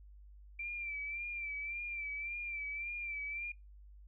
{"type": "tone with vibrato", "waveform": "sine", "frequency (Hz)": 2349, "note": "D7", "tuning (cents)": 0, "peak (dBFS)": -38, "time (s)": [0.59, 3.52], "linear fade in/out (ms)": 5, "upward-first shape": "sine", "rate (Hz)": 1.8, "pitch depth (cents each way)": 51, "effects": ["noise-tail reverb RT60 0.2 s tail -24 dB re dry", "added 50 Hz sine -53 dBFS peak until 4.07 s"]}